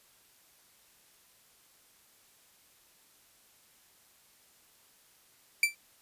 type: tone with exponential decay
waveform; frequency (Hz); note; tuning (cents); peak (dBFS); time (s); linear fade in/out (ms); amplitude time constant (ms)
40% pulse; 2338; D7; -8; -18; 5.63-5.75; 2; 26
effects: white hiss -63 dBFS RMS until 6.01 s + resampled to 32000 Hz